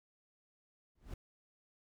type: noise with exponential growth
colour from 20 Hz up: brown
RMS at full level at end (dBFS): -40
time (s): 0.95-1.14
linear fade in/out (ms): 5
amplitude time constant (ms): 41
effects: none